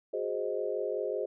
sine chord, Ab dominant seventh, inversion third, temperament equal, 370 / 415.3 / 523.3 / 622.3 Hz, Gb4 / Ab4 / C5 / Eb5, 0 / 0 / 0 / 0 cents, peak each -37 / -34 / -35 / -37 dBFS, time 0.13-1.26 s, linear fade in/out 10 ms, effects none

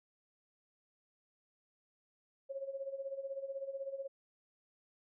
sine tone with tremolo, 545 Hz, C#5, 29 cents flat, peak -36 dBFS, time 2.49-4.08 s, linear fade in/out 20 ms, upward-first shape sine, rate 16 Hz, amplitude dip 75%, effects none

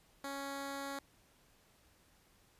10% pulse tone, 277.2 Hz, C#4, in tune, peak -32 dBFS, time 0.24-0.99 s, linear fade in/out 2 ms, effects pink hiss -68 dBFS RMS until 2.59 s + resampled to 32000 Hz

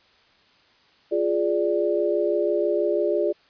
sine chord, D diminished, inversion first, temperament equal, 349.2 / 415.3 / 587.3 Hz, F4 / Ab4 / D5, 0 / 0 / 0 cents, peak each -24 dBFS, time 1.11-3.33 s, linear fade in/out 20 ms, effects white hiss -58 dBFS RMS until 3.49 s + resampled to 11025 Hz

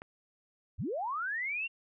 click, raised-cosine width 0.5 ms, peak -29 dBFS, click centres 0.019 s
sine linear sweep, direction up, 49 to 2794 Hz, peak -32 dBFS, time 0.78-1.68 s, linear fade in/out 20 ms
effects none

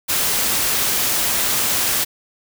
white noise, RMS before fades -19 dBFS, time 0.08-2.05 s, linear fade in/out 20 ms, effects none

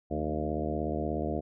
harmonic tone with a mistuned harmonic, 76.7 Hz, D#2, 24 cents flat, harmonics 1 / 2 / 3 / 4 / 5 / 6 / 7 / 8 / 9, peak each -36 / -39 / -37 / -36 / -38 / -39 / -40 / -39 / -38 dBFS, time 0.1-1.41 s, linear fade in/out 20 ms, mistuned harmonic 3, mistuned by -54 cents, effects none

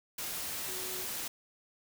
sine tone in noise, 370 Hz, F#4, in tune, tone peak -46 dBFS, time 0.68-1.05 s, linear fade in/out 5 ms, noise white, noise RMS -38 dBFS, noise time 0.18-1.28 s, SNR -11 dB, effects none

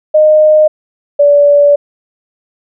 sine tone pair in turn, 615 / 577.3 Hz, D#5 / D5, -20 / -30 cents, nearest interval minor second, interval 110 cents, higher first, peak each -3 dBFS, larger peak neither, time 0.14-0.68 / 1.19-1.76 s, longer second, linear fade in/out 10 ms, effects none

